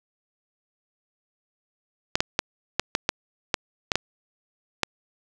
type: clicks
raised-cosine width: 0.2 ms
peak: -3 dBFS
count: 10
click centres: 2.155 / 2.205 / 2.391 / 2.796 / 2.951 / 3.091 / 3.542 / 3.918 / 3.956 / 4.833 s
effects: none